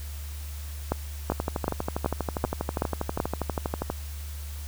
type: two click trains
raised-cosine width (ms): 1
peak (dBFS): -10 / -13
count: 7 / 33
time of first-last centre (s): 0.92-3.201 / 1.32-3.901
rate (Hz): 2.63 / 12.4
effects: added 73 Hz sine -34 dBFS peak until 4.67 s + white hiss -46 dBFS RMS until 4.67 s